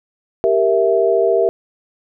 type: chord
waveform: sine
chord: E diminished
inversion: first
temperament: equal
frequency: 392 / 466.2 / 659.3 Hz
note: G4 / Bb4 / E5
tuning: 0 / 0 / 0 cents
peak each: -16 dBFS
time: 0.44-1.49 s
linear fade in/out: 0 ms
effects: none